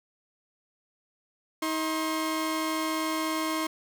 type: tone pair together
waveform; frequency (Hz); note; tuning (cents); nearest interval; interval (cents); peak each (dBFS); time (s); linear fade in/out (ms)
sawtooth; 317.4 / 1069.2; D#4 / C6; +35 / +37; octave + major sixth; 2102; -25 / -28; 1.62-3.67; 5
effects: none